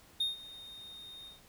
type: tone with ADSR envelope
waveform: triangle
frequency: 3689 Hz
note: A#7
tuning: 19 cents flat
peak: -26 dBFS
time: 0.2-1.41 s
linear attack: 7 ms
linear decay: 150 ms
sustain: -19 dB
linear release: 150 ms
effects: pink hiss -60 dBFS RMS until 1.48 s